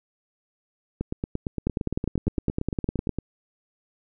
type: two click trains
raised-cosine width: 3 ms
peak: -14 / -11 dBFS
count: 20 / 15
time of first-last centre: 1.01-3.186 / 1.67-3.093 s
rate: 8.73 / 9.84 Hz
effects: none